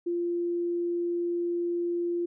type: tone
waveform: sine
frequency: 346.2 Hz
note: F4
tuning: 15 cents flat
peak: -26 dBFS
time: 0.06-2.26 s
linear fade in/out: 10 ms
effects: none